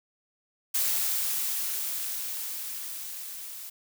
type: noise with level ramp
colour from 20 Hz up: blue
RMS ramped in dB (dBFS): -26 to -41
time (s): 0.74-3.7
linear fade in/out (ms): 10
effects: none